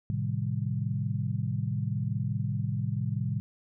sine chord, A half-diminished seventh, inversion none, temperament equal, 110 / 130.81 / 155.56 / 196 Hz, A2 / C3 / Eb3 / G3, 0 / 0 / 0 / 0 cents, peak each -31 / -32 / -35 / -36 dBFS, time 0.1-3.4 s, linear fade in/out 0 ms, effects none

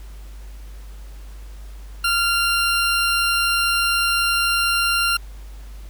20% pulse tone, 1387 Hz, F6, 12 cents flat, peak -12 dBFS, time 2.04-5.17 s, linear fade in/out 5 ms, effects added 50 Hz sine -34 dBFS peak until 5.89 s + pink hiss -50 dBFS RMS until 5.89 s

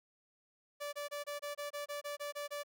sawtooth tone bursts, 581 Hz, D5, 19 cents flat, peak -35 dBFS, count 12, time 0.8-2.635 s, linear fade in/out 20 ms, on 130 ms, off 25 ms, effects none

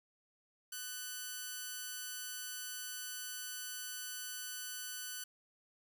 5% pulse tone with amplitude modulation, 1500 Hz, F#6, 23 cents sharp, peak -28 dBFS, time 0.72-5.24 s, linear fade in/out 5 ms, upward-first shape sine, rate 278 Hz, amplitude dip 50%, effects none

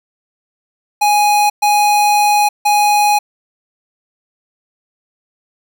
square tone bursts at uneven times, 830.6 Hz, G#5, in tune, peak -10 dBFS, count 3, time 1.01-1.5 / 1.62-2.49 / 2.65-3.19 s, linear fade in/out 10 ms, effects 7-bit

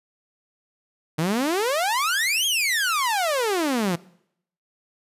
sawtooth exponential two-way sweep, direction up then down, 149.7 to 3322 to 164.2 Hz, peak -17 dBFS, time 1.18-3.96 s, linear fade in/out 10 ms, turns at 2.46 s, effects noise-tail reverb RT60 0.7 s tail -21 dB re dry + resampled to 32000 Hz

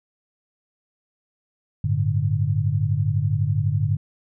sine chord, G suspended second, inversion none, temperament equal with one note detuned, 98 / 110 / 146.07 Hz, G2 / A2 / D3, 0 / 0 / -9 cents, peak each -23 dBFS, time 1.84-3.97 s, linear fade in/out 5 ms, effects none

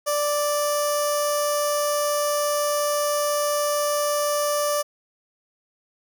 15% pulse tone with notch filter, 587.3 Hz, D5, in tune, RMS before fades -23 dBFS, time 0.06-4.83 s, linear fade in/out 20 ms, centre 2100 Hz, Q 0.6, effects none

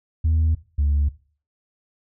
sine tone pair in turn, 79.7 / 72.2 Hz, D#2 / D2, +42 / -29 cents, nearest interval major second, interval 171 cents, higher first, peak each -14 / -15 dBFS, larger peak first, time 0.24-0.55 / 0.78-1.09 s, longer neither, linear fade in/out 10 ms, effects noise-tail reverb RT60 0.4 s tail -18 dB re dry + tanh soft clip ceiling -14 dBFS

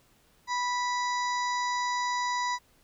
harmonic tone, 984 Hz, B5, 7 cents flat, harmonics 1 / 2 / 4 / 5 / 6 / 7, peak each -28 / -34 / -40 / -42 / -44 / -45 dBFS, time 0.47-2.59 s, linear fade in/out 50 ms, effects pink hiss -64 dBFS RMS until 2.83 s

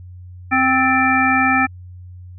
harmonic tone with a mistuned harmonic, 261.6 Hz, C4, in tune, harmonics 1 / 3 / 5 / 7 / 9, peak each -19 / -19 / -19 / -19 / -19 dBFS, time 0.51-1.67 s, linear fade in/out 20 ms, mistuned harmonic 7, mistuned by -56 cents, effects added 90 Hz sine -34 dBFS peak until 2.38 s

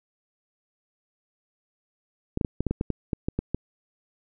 clicks, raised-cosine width 3 ms, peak -12 dBFS, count 12, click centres 2.374 / 2.412 / 2.448 / 2.606 / 2.667 / 2.71 / 2.811 / 2.903 / 3.132 / 3.285 / 3.39 / 3.546 s, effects none

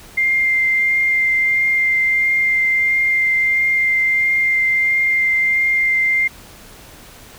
sine tone with vibrato, 2100 Hz, C7, 6 cents sharp, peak -13 dBFS, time 0.17-6.28 s, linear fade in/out 10 ms, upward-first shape triangle, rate 1.5 Hz, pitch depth 11 cents each way, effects pink hiss -41 dBFS RMS until 7.38 s

